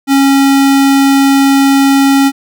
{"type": "tone", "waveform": "square", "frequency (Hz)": 274.5, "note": "C#4", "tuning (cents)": -17, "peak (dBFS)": -6, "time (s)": [0.07, 2.32], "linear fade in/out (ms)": 50, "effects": []}